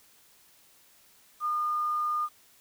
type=tone with quantisation; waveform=sine; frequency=1216 Hz; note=D#6; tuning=40 cents flat; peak=-26 dBFS; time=1.4-2.29 s; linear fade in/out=50 ms; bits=9; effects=white hiss -60 dBFS RMS until 2.6 s